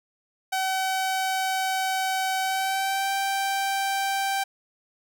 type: tone with pitch glide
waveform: sawtooth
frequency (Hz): 760 to 782.7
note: F#5 to G5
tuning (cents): +46 to -3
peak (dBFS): -20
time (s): 0.52-4.44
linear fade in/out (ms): 10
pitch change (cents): +51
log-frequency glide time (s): 2.42-3.12
effects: none